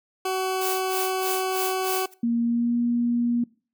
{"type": "tone", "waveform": "20% pulse", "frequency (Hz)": 376, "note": "F#4", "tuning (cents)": 28, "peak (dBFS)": -19, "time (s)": [0.25, 2.06], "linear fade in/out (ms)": 5}
{"type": "noise with tremolo", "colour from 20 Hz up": "blue", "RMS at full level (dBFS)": -29, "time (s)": [0.61, 2.14], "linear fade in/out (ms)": 5, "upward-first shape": "sine", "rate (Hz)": 3.2, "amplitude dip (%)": 100}
{"type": "tone with pitch glide", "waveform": "sine", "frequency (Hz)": [234.2, 238.4], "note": ["A#3", "A#3"], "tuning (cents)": [8, 39], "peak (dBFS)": -20, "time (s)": [2.23, 3.44], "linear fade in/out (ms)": 5, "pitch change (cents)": 31, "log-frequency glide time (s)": [2.42, 2.77]}
{"effects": ["noise-tail reverb RT60 0.4 s tail -23 dB re dry"]}